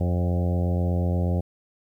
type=harmonic tone with a mistuned harmonic; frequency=88.3 Hz; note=F2; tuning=20 cents sharp; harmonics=1 / 2 / 3 / 4 / 5 / 6 / 7 / 8 / 9; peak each=-22 / -27 / -35 / -36 / -38 / -35 / -38 / -41 / -43 dBFS; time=0-1.41 s; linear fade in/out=10 ms; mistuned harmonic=7; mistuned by=-18 cents; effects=10-bit